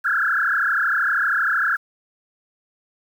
sine tone with frequency modulation, 1522 Hz, F#6, 48 cents sharp, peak -17 dBFS, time 0.04-1.77 s, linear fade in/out 20 ms, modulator 32.8 Hz, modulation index 5.6, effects 8-bit

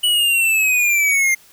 square linear sweep, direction down, 2960 to 2096 Hz, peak -14 dBFS, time 0.03-1.35 s, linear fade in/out 10 ms, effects white hiss -49 dBFS RMS until 1.52 s

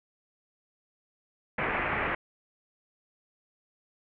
white low-pass noise, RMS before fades -30 dBFS, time 1.58-2.15 s, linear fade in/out 5 ms, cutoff 2400 Hz, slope 48 dB/octave, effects none

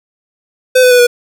square tone with pitch steps, 510 / 501.5 / 493.2 / 485 Hz, C5 / B4 / B4 / B4, -44 / +26 / -2 / -31 cents, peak -5 dBFS, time 0.75-1.07 s, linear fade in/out 10 ms, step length 80 ms, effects none

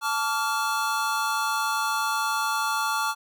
square chord, D minor, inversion second, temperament equal with one note detuned, 880 / 1147.2 / 1396.9 Hz, A5 / D6 / F6, 0 / -41 / 0 cents, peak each -29 dBFS, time 0.01-3.15 s, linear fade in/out 50 ms, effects none

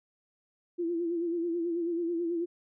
sine tone with vibrato, 340 Hz, F4, 46 cents flat, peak -28 dBFS, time 0.78-2.46 s, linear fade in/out 20 ms, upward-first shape sine, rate 9.2 Hz, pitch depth 58 cents each way, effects none

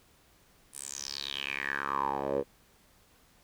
10% pulse tone with band-pass filter sweep, 69.3 Hz, C#2, in tune, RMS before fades -34 dBFS, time 0.72-2.44 s, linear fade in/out 50 ms, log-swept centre 10000 to 470 Hz, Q 6, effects pink hiss -63 dBFS RMS until 3.43 s

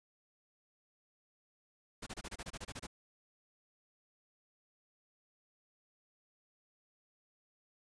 pink noise bursts, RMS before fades -44 dBFS, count 12, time 2.02-2.869 s, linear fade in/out 10 ms, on 46 ms, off 27 ms, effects resampled to 22050 Hz

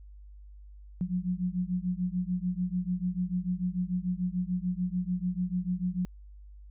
sine beating tone pair, 177.5 / 184.3 Hz, F3 / F#3, +28 / -7 cents, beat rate 6.8 Hz, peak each -31 dBFS, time 1.01-6.05 s, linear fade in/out 0 ms, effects added 50 Hz sine -46 dBFS peak until 6.7 s

